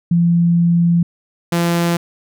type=tone pair in turn; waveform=sine / sawtooth; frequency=170.9 / 170.9 Hz; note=F3 / F3; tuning=-37 / -37 cents; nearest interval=unison; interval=0 cents; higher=neither; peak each=-10 dBFS; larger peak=neither; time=0.11-1.03 / 1.52-1.97 s; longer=first; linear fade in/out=5 ms; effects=none